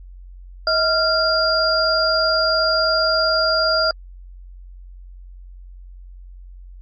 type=tone cluster; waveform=sine; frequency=637 / 1386 / 4807 Hz; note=D#5 / F6 / D8; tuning=+41 / -14 / +39 cents; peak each=-19 dBFS; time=0.67-3.91 s; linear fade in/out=2 ms; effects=added 45 Hz sine -36 dBFS peak until 6.81 s + MP3 32 kbps